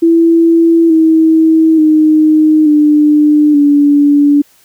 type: tone with pitch steps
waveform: sine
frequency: 332.3 / 320.8 / 309.7 / 299 / 288.6 Hz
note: E4 / E4 / D#4 / D4 / D4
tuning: +14 / -47 / -8 / +31 / -30 cents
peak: -4 dBFS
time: 0.02-4.42 s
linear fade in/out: 10 ms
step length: 880 ms
effects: white hiss -48 dBFS RMS until 4.64 s